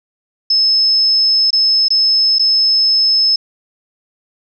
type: tone with dropouts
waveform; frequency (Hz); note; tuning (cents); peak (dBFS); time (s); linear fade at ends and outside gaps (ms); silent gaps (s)
sine; 5210; E8; -21; -9; 0.5-3.36; 5; 1.506-1.529 / 1.884-1.904 / 2.385-2.394
effects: none